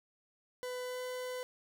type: tone with pitch glide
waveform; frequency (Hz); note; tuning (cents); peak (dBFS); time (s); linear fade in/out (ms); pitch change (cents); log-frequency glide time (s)
40% pulse; 500 to 503.5; B4 to B4; +21 to +33; -37; 0.63-1.43; 0; +12; 0.84-1.02
effects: none